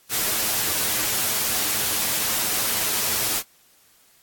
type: noise with comb filter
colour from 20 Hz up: white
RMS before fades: -23 dBFS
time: 0.09-3.43 s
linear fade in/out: 50 ms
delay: 9.4 ms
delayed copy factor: +0.5
effects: white hiss -57 dBFS RMS until 4.22 s + AAC 64 kbps